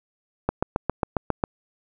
click train, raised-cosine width 1 ms, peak -7 dBFS, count 8, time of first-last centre 0.49-1.439 s, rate 7.38 Hz, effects none

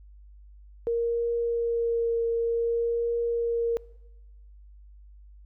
sine tone with vibrato, 466.2 Hz, A#4, in tune, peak -23 dBFS, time 0.87-3.77 s, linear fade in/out 0 ms, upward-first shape triangle, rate 0.54 Hz, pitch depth 14 cents each way, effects noise-tail reverb RT60 1.0 s tail -23 dB re dry + added 50 Hz sine -47 dBFS peak until 5.45 s

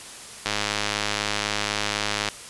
click train, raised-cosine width 0.2 ms, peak -6 dBFS, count 191, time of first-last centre 0.46-2.287 s, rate 104 Hz, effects white hiss -40 dBFS RMS until 2.49 s + resampled to 24000 Hz

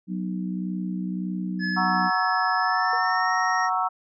harmonic tone, 61.74 Hz, B1, in tune, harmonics 3 / 4 / 5, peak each -27 / -35 / -35 dBFS, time 0.07-2.11 s, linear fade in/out 50 ms
square tone with pitch glide, 1711 to 1865.9 Hz, A6 to A#6, -49 to +1 cents, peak -27 dBFS, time 1.59-3.7 s, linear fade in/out 50 ms, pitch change +150 cents, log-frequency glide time 2.56-3.33 s
sine chord, F# dominant seventh, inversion none, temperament equal, 740 / 932.3 / 1108.7 / 1318.5 Hz, F#5 / A#5 / C#6 / E6, 0 / 0 / 0 / 0 cents, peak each -26 / -28 / -28 / -26 dBFS, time 1.76-3.89 s, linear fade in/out 20 ms
sine tone with exponential decay, 479.7 Hz, A#4, 50 cents sharp, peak -32 dBFS, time 2.93-3.06 s, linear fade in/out 2 ms, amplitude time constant 27 ms
effects resampled to 16000 Hz

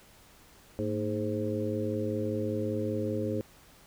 harmonic tone with a mistuned harmonic, 105.2 Hz, G#2, 23 cents sharp, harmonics 1 / 2 / 3 / 4 / 5, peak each -35 / -35 / -35 / -35 / -35 dBFS, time 0.79-3.41 s, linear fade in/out 0 ms, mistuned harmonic 2, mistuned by +120 cents, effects pink hiss -57 dBFS RMS until 3.86 s

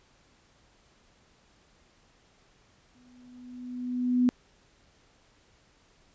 sine tone with exponential growth, 248.3 Hz, B3, 9 cents sharp, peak -18 dBFS, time 2.95-4.29 s, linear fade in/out 0 ms, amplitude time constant 290 ms, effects pink hiss -63 dBFS RMS until 6.14 s + resampled to 16000 Hz

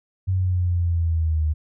sine linear sweep, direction down, 94.6 to 76 Hz, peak -18 dBFS, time 0.27-1.54 s, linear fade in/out 20 ms, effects none

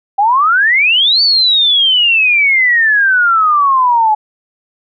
sine exponential two-way sweep, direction up then down, 777 to 4578 to 842 Hz, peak -7 dBFS, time 0.18-4.15 s, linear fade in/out 10 ms, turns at 1.22 s, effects none

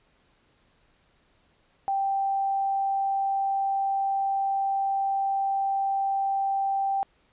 sine tone, 784 Hz, G5, in tune, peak -23 dBFS, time 1.88-7.03 s, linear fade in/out 0 ms, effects pink hiss -65 dBFS RMS until 7.32 s + resampled to 8000 Hz

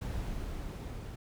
brown noise with level ramp, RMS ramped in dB -36 to -42 dBFS, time 0.01-1.16 s, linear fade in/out 10 ms, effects none

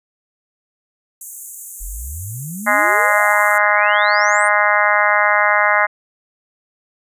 pink high-pass noise, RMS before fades -32 dBFS, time 1.21-3.58 s, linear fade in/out 2 ms, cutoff 6600 Hz, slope 96 dB/octave
sine exponential sweep, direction up, 38.89 to 9397 Hz, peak -26 dBFS, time 1.8-4.49 s, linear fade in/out 20 ms
harmonic tone, 207.7 Hz, G#3, in tune, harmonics 3 / 4 / 5 / 6 / 7 / 8 / 9 / 10, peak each -20 / -20 / -20 / -20 / -20 / -20 / -20 / -20 dBFS, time 2.66-5.87 s, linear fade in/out 20 ms
effects resampled to 32000 Hz

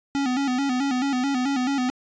square tone with vibrato, 264.5 Hz, C4, 19 cents sharp, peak -22 dBFS, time 0.15-1.9 s, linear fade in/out 0 ms, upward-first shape square, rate 4.6 Hz, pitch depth 90 cents each way, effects resampled to 16000 Hz

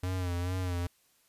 square tone with vibrato, 90 Hz, F#2, 47 cents flat, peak -31 dBFS, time 0.03-0.87 s, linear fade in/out 5 ms, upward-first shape sine, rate 2.3 Hz, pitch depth 57 cents each way, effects white hiss -68 dBFS RMS until 1.28 s + resampled to 32000 Hz

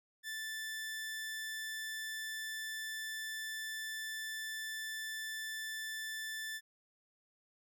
sawtooth tone, 1760 Hz, A6, in tune, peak -36 dBFS, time 0.23-6.61 s, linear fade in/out 50 ms, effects none

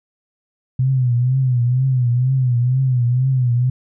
sine tone with vibrato, 126.4 Hz, B2, 41 cents sharp, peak -13 dBFS, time 0.79-3.7 s, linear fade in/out 5 ms, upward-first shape triangle, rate 2.1 Hz, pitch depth 110 cents each way, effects none

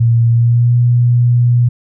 sine tone with pitch glide, 116.54 to 121.07 Hz, A#2 to B2, 0 to -34 cents, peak -7 dBFS, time 0-1.69 s, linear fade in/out 10 ms, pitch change +66 cents, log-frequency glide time 0.3-0.75 s, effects none

